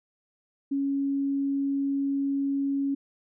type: tone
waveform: sine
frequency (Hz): 277.2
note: C#4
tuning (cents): 0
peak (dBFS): -24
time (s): 0.71-2.95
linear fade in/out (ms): 10
effects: none

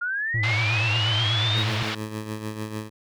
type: linear sweep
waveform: sine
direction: up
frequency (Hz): 1396.9 to 3800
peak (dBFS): -24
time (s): 0.01-1.63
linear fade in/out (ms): 10
type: tone with vibrato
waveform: triangle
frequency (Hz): 110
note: A2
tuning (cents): 0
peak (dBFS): -21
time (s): 0.34-1.83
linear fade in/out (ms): 5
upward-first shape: triangle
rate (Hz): 8.3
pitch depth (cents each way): 130
type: band-pass noise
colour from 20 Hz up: white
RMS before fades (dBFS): -30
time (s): 0.43-1.95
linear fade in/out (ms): 5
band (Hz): 520 to 3900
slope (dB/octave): 24
type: tone with tremolo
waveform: 15% pulse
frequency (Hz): 108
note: A2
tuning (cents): -32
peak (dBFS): -21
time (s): 1.54-2.9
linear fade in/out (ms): 50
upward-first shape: triangle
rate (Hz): 6.7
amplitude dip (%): 65
effects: none

